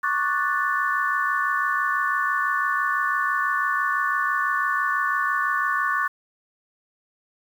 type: chord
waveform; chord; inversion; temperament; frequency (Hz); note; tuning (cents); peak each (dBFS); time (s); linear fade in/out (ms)
sine; D major seventh; third; equal; 1108.7 / 1174.7 / 1480 / 1760; C#6 / D6 / F#6 / A6; 0 / 0 / 0 / 0; -25 / -28 / -26 / -26; 0.03-6.08; 10
effects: 8-bit